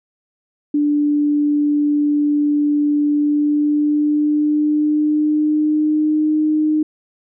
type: tone with pitch glide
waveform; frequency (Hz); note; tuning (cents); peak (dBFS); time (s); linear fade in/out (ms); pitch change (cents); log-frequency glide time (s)
sine; 293.7 to 307.1; D4 to D#4; 0 to -23; -13; 0.74-6.83; 5; +77; 3.08-6.35
effects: none